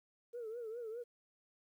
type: tone with vibrato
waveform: sine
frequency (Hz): 458.9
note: A#4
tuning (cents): -27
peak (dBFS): -40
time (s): 0.33-1.04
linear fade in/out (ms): 20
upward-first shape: triangle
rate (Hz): 4.9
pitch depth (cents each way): 130
effects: tanh soft clip ceiling -38 dBFS + 12-bit